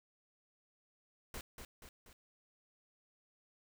pink noise with echo, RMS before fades -45 dBFS, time 1.34-1.41 s, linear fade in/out 2 ms, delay 240 ms, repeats 3, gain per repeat -5 dB, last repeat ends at 2.13 s, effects none

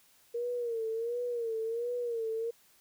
sine tone with vibrato, 466.2 Hz, A#4, in tune, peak -31 dBFS, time 0.34-2.51 s, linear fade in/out 10 ms, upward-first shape sine, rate 1.4 Hz, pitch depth 83 cents each way, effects white hiss -64 dBFS RMS until 2.8 s

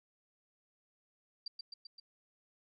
sine tone with echo, 4711 Hz, D8, 5 cents sharp, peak -38 dBFS, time 1.46-1.48 s, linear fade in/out 5 ms, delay 130 ms, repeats 4, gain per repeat -3 dB, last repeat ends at 2 s, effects none

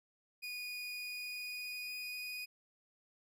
30% pulse tone with pitch glide, 2463 to 2479 Hz, D#7 to D#7, -18 to -7 cents, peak -38 dBFS, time 0.42-2.46 s, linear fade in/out 20 ms, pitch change +11 cents, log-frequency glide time 0.92-2.3 s, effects none

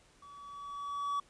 triangle tone with level ramp, 1140 Hz, C#6, 48 cents sharp, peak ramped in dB -49 to -28 dBFS, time 0.22-1.2 s, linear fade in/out 5 ms, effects pink hiss -64 dBFS RMS until 1.29 s + resampled to 22050 Hz

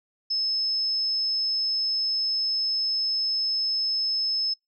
sine tone, 5210 Hz, E8, 21 cents flat, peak -23 dBFS, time 0.3-4.54 s, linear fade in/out 10 ms, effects noise-tail reverb RT60 0.2 s tail -25 dB re dry

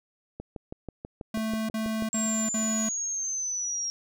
click train, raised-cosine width 2 ms, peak -23 dBFS, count 11, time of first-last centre 0.4-2.023 s, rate 6.16 Hz
square tone bursts, 220.2 Hz, A3, 2 cents sharp, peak -28 dBFS, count 4, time 1.34-2.89 s, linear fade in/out 5 ms, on 350 ms, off 50 ms
sine linear sweep, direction down, 7550 to 5588 Hz, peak -28 dBFS, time 2.13-3.9 s, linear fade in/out 0 ms
effects none

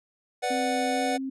square chord, B minor, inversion none, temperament equal, 493.9 / 587.3 / 740 Hz, B4 / D5 / F#5, 0 / 0 / 0 cents, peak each -32 / -34 / -28 dBFS, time 0.42-1.18 s, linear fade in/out 20 ms
sine tone with pitch glide, 261.9 to 266.5 Hz, C4 to C4, +2 to +32 cents, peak -29 dBFS, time 0.5-1.3 s, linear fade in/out 10 ms, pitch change +30 cents, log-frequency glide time 0.89-1.01 s
effects resampled to 24000 Hz

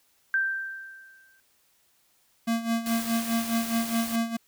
sine tone with exponential decay, 1568 Hz, G6, in tune, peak -20 dBFS, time 0.34-1.4 s, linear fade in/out 1 ms, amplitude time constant 230 ms
square tone with tremolo, 229.5 Hz, A#3, 27 cents flat, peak -23 dBFS, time 2.47-4.37 s, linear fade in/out 10 ms, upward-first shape sine, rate 4.8 Hz, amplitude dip 75%
white noise, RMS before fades -36 dBFS, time 2.86-4.16 s, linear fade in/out 2 ms
effects white hiss -66 dBFS RMS until 4.47 s

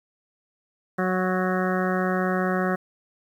harmonic tone with a mistuned harmonic, 185 Hz, F#3, in tune, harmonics 1 / 2 / 3 / 4 / 6 / 7 / 8 / 9 / 10, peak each -25 / -28 / -30 / -31 / -33 / -33 / -34 / -35 / -35 dBFS, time 0.98-2.76 s, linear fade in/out 10 ms, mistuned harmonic 4, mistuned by -15 cents, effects 9-bit

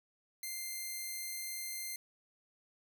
5% pulse tone, 2093 Hz, C7, in tune, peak -29 dBFS, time 0.43-1.96 s, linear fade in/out 2 ms, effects none

